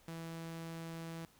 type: tone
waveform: sawtooth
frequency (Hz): 164.81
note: E3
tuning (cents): 0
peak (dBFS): -39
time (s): 0.08-1.25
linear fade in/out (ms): 0
effects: pink hiss -66 dBFS RMS until 1.39 s